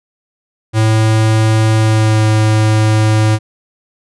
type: tone with pitch glide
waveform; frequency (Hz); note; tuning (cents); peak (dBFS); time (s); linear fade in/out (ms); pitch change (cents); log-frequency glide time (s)
square; 110 to 108.49; A2 to A2; 0 to -24; -9; 0.73-3.39; 50; -24; 1.76-2.26
effects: resampled to 24000 Hz